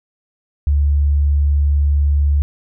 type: tone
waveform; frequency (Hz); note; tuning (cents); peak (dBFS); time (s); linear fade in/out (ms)
sine; 72.1; D2; -31; -11; 0.67-2.42; 0
effects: none